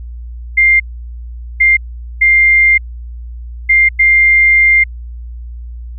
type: tone bursts at uneven times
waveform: sine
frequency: 2100 Hz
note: C7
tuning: 6 cents sharp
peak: -5 dBFS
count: 5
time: 0.57-0.8 / 1.6-1.77 / 2.21-2.78 / 3.69-3.89 / 3.99-4.84 s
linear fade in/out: 10 ms
effects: added 59 Hz sine -24 dBFS peak until 5.98 s